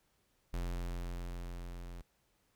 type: tone with level ramp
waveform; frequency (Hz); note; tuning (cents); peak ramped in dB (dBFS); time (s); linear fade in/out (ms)
square; 43.65; F1; 0; -35 to -45; 0.53-2.02; 10
effects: pink hiss -75 dBFS RMS until 2.55 s

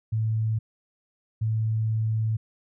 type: tone pair in turn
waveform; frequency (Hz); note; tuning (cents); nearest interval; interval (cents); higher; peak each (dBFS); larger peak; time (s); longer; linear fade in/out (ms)
sine; 110.4 / 110.4; A2 / A2; +6 / +6; unison; 0; neither; -22; neither; 0.12-0.59 / 1.41-2.37; second; 10
effects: none

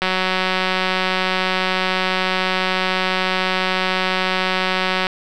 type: click train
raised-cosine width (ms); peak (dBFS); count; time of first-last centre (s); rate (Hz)
0.3; -3; 940; 0.02-5.068; 186
effects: none

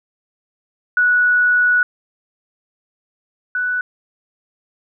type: tone pair in turn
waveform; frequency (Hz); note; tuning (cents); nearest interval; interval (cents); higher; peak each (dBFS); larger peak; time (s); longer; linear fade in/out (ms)
sine; 1470 / 1484.5; F#6 / F#6; -12 / +5; unison; 17; second; -11 / -17; first; 0.97-1.83 / 3.55-3.81; first; 2
effects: none

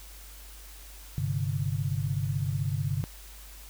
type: chord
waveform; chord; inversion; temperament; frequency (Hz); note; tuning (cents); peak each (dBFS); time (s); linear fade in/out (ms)
sine; G suspended fourth; none; equal with one note detuned; 99.6 / 130.81 / 146.83; G2 / C3 / D3; +28 / 0 / 0; -31; 1.18-3.04; 0
effects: added 50 Hz sine -46 dBFS peak until 3.69 s + white hiss -50 dBFS RMS until 3.69 s

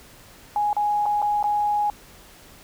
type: tone with dropouts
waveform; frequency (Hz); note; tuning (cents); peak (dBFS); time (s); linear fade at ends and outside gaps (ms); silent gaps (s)
sine; 830.6; G#5; 0; -19; 0.56-1.9; 1; 0.73-0.766 / 1.057-1.062 / 1.218-1.225 / 1.428-1.441
effects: pink hiss -48 dBFS RMS until 2.63 s

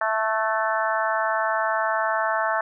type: harmonic tone with a mistuned harmonic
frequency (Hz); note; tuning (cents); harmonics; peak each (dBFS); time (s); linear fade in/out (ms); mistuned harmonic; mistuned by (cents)
220; A3; 0; 3 / 4 / 5 / 6 / 7 / 8; -26 / -27 / -28 / -29 / -29 / -30; 0.01-2.61; 2; 7; -23
effects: none

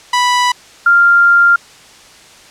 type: tone pair in turn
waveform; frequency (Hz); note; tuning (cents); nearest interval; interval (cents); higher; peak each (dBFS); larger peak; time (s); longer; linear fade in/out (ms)
sawtooth / sine; 986 / 1394.4; B5 / F6; -3 / -3; tritone; 600; second; -6 / -5; second; 0.13-0.52 / 0.86-1.56; second; 5
effects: white hiss -40 dBFS RMS until 2.5 s + low-pass 7000 Hz 12 dB/octave

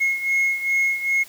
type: beating tone pair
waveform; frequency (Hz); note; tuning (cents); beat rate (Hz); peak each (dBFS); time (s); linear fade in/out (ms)
sine; 2164 / 2166.5; C#7 / C#7; -42 / -40; 2.5; -18 / -22; 0-1.24; 20
effects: tanh soft clip ceiling -15 dBFS + white hiss -45 dBFS RMS until 1.28 s

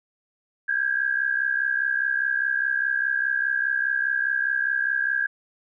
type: tone pair together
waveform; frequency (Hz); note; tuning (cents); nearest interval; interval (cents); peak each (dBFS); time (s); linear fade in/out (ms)
sine; 1587 / 1651.9; G6 / G#6; +21 / -10; minor second; 69; -24; 0.68-5.27; 10
effects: none

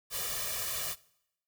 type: noise with comb filter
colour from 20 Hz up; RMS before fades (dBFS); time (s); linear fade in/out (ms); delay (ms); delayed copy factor
white; -35; 0.1-0.96; 50; 1.7; +0.85
effects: noise-tail reverb RT60 0.8 s tail -22 dB re dry

